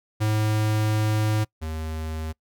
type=tone pair in turn; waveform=square; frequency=107.6 / 79.11 Hz; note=A2 / D#2; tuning=-38 / +29 cents; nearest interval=perfect fourth; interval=533 cents; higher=first; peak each=-21 / -29 dBFS; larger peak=first; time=0.2-1.45 / 1.61-2.33 s; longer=first; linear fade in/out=20 ms; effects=noise-tail reverb RT60 0.1 s tail -24 dB re dry